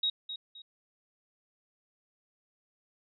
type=tone with echo; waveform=sine; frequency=3790 Hz; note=A#7; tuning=28 cents sharp; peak=-26 dBFS; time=0.03-0.1 s; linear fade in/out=5 ms; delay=260 ms; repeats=2; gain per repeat=-10 dB; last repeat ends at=0.62 s; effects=none